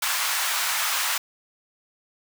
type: high-pass noise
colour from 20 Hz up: pink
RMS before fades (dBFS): -25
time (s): 0.02-1.18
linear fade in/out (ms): 5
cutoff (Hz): 950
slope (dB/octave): 24
effects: none